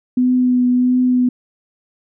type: tone with vibrato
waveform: sine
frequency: 250 Hz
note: B3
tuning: 21 cents sharp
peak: -11 dBFS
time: 0.17-1.29 s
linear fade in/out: 5 ms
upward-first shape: triangle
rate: 1.5 Hz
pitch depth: 18 cents each way
effects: none